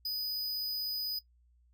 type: tone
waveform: square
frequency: 4978 Hz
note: D#8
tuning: in tune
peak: -33 dBFS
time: 0.05-1.19 s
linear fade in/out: 5 ms
effects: noise-tail reverb RT60 0.1 s tail -18 dB re dry + added 60 Hz sine -63 dBFS peak until 1.73 s